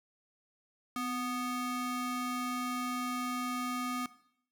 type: ring-modulated tone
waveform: square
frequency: 491.8 Hz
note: B4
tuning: 7 cents flat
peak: -31 dBFS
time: 0.96-4.06 s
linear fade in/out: 2 ms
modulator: 744 Hz
effects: noise-tail reverb RT60 0.7 s tail -18 dB re dry